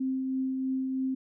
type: tone with tremolo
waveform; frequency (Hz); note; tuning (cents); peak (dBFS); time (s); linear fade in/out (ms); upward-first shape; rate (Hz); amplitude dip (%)
sine; 262.6; C4; +6; -26; 0-1.15; 10; triangle; 3.1; 30
effects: none